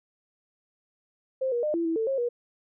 sine tone with pitch steps, 525 / 477.6 / 605 / 336.3 / 327.5 / 445.8 / 540 / 480.6 Hz, C5 / A#4 / D#5 / E4 / E4 / A4 / C#5 / B4, +6 / +42 / -49 / +35 / -11 / +23 / -45 / -47 cents, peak -24 dBFS, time 1.41-2.29 s, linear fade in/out 10 ms, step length 110 ms, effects none

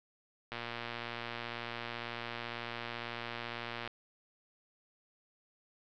click train, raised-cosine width 0.3 ms, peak -23 dBFS, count 397, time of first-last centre 0.52-3.876 s, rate 118 Hz, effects low-pass 5000 Hz 12 dB/octave

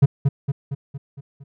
triangle tone with echo, 138.59 Hz, C#3, in tune, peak -6 dBFS, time 0.02-0.06 s, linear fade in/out 10 ms, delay 230 ms, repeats 6, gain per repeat -5 dB, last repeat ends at 1.44 s, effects none

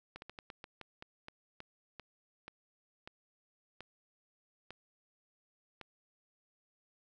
slowing click train, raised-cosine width 0.3 ms, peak -30 dBFS, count 16, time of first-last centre 0.16-5.813 s, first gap 61 ms, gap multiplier 1.23, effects none

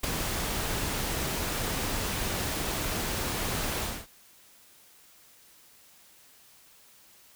pink noise with ADSR envelope, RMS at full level -27 dBFS, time 0.03-4.07 s, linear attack 10 ms, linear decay 7 ms, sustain -4 dB, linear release 240 ms, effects white hiss -57 dBFS RMS until 7.35 s

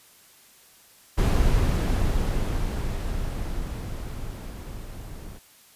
brown noise with level ramp, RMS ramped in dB -19 to -39 dBFS, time 1.17-5.39 s, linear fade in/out 20 ms, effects white hiss -54 dBFS RMS until 5.75 s + resampled to 32000 Hz

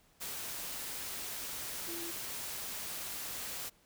sine tone in noise, 338.1 Hz, E4, 44 cents sharp, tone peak -43 dBFS, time 1.87-2.12 s, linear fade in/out 20 ms, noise white, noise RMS -41 dBFS, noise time 0.2-3.7 s, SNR -5 dB, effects pink hiss -67 dBFS RMS until 3.85 s

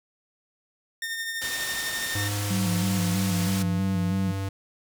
sawtooth tone with tremolo, 1823 Hz, A#6, 39 cents flat, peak -24 dBFS, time 1.02-2.28 s, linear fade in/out 2 ms, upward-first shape triangle, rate 12 Hz, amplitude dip 45%
white low-pass noise, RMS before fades -34 dBFS, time 1.41-3.63 s, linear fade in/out 10 ms, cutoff 10000 Hz, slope 12 dB/octave
square tone with pitch glide, 102.3 to 97.45 Hz, G#2 to G2, -26 to -10 cents, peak -28 dBFS, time 2.15-4.49 s, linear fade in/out 5 ms, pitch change -84 cents, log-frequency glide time 2.62-3.83 s
sine tone with vibrato, 182.8 Hz, F#3, 21 cents flat, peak -24 dBFS, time 2.5-4.32 s, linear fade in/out 10 ms, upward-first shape square, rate 3.1 Hz, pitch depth 63 cents each way
effects none

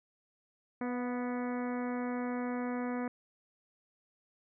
harmonic tone with a mistuned harmonic, 246.7 Hz, B3, 2 cents flat, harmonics 1 / 2 / 3 / 4 / 5 / 6 / 7 / 8 / 9, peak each -34 / -40 / -44 / -46 / -48 / -50 / -51 / -52 / -53 dBFS, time 0.81-3.08 s, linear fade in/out 2 ms, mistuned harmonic 3, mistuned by -24 cents, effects none

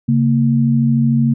sine tone pair together, 136.88 / 230.2 Hz, C#3 / A#3, -22 / -22 cents, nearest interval major sixth, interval 900 cents, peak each -14 / -13 dBFS, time 0.08-1.34 s, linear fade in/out 10 ms, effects none

